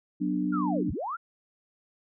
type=chord; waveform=sine; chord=B minor; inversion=second; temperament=just; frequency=185.21 / 246.9 / 296.3 Hz; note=F#3 / B3 / D4; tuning=+2 / 0 / +15 cents; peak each=-30 / -32 / -28 dBFS; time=0.2-0.91 s; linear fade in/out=20 ms
type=linear two-way sweep; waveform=sine; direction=down then up; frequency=1447 to 55 to 1447 Hz; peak=-30 dBFS; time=0.52-1.17 s; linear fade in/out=20 ms; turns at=0.91 s
effects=none